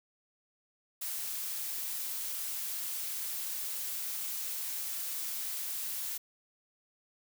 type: noise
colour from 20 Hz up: blue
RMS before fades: -37 dBFS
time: 1.01-6.18 s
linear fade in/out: 10 ms
effects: none